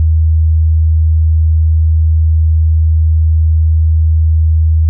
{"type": "tone", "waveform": "sine", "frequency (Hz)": 79.5, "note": "D#2", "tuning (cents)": 38, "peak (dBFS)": -6, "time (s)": [0, 4.89], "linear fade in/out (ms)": 0, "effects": []}